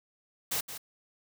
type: noise with echo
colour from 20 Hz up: white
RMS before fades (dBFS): -31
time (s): 0.51-0.61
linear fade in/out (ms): 10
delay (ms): 170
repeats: 1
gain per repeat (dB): -10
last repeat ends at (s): 0.78
effects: none